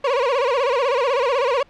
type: tone with vibrato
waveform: 30% pulse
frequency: 517 Hz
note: C5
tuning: 21 cents flat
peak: -14 dBFS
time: 0.04-1.63 s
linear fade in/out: 5 ms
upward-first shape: sine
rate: 16 Hz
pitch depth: 170 cents each way
effects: pink hiss -52 dBFS RMS until 1.69 s + low-pass 3000 Hz 12 dB/octave